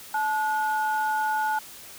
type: tone pair together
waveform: sine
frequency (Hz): 864 / 1453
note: A5 / F#6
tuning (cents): -32 / -32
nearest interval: major sixth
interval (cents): 900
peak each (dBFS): -23 / -28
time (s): 0.14-1.59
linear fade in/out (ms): 5
effects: tanh soft clip ceiling -16 dBFS + white hiss -44 dBFS RMS until 1.98 s